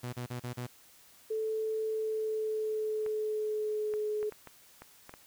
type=tone bursts; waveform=sawtooth; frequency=122.8 Hz; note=B2; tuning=9 cents flat; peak=-32 dBFS; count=5; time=0.03-0.669 s; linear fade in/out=10 ms; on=99 ms; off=36 ms
type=tone with pitch glide; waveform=sine; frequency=438 to 424.1 Hz; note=A4 to G#4; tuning=-8 to +36 cents; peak=-30 dBFS; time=1.3-4.3 s; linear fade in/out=10 ms; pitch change=-56 cents; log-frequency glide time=1.9-4.09 s
type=clicks; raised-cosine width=0.5 ms; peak=-31 dBFS; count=8; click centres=3.063 / 3.938 / 4.229 / 4.323 / 4.473 / 4.82 / 5.094 / 5.139 s
effects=white hiss -59 dBFS RMS until 5.26 s